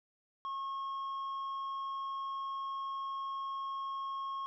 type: tone with tanh clipping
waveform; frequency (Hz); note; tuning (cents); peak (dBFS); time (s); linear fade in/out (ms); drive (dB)
sine; 1087; C#6; -34; -37; 0.45-4.46; 0; 4
effects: none